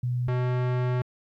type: tone pair in turn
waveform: sine / square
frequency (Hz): 123.47 / 125.05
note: B2 / B2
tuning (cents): 0 / +22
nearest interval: unison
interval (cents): 22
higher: second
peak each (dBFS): -24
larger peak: neither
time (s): 0.03-0.28 / 0.28-1.02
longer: second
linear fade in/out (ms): 5
effects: low-pass 2000 Hz 12 dB/octave + 11-bit